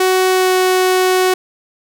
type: tone with pitch glide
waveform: sawtooth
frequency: 372.9 to 370.5 Hz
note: F#4 to F#4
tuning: +14 to +2 cents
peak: -7 dBFS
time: 0-1.34 s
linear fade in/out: 5 ms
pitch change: -12 cents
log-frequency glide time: 0.29-0.53 s
effects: none